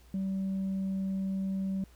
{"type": "tone with tanh clipping", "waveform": "sine", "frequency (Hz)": 192.2, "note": "G3", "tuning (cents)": -34, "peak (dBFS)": -30, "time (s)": [0.14, 1.84], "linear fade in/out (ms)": 2, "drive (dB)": 1, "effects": ["added 60 Hz sine -55 dBFS peak until 1.95 s", "pink hiss -63 dBFS RMS until 1.95 s"]}